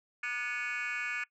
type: tone with frequency modulation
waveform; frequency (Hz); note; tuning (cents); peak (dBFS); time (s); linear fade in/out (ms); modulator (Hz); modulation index
sine; 1972; B6; -3; -30; 0.23-1.24; 5; 255; 2.4
effects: noise-tail reverb RT60 0.1 s tail -22 dB re dry + tanh soft clip ceiling -31 dBFS